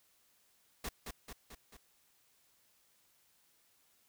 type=noise with echo; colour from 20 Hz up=pink; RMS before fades=-40 dBFS; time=0.84-0.89 s; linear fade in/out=5 ms; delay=220 ms; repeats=4; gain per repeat=-4 dB; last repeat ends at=1.77 s; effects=white hiss -71 dBFS RMS until 4.08 s